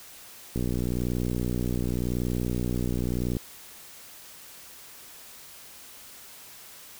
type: click train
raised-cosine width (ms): 3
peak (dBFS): -16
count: 172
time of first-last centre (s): 0.56-3.368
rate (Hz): 60.9
effects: white hiss -47 dBFS RMS until 6.99 s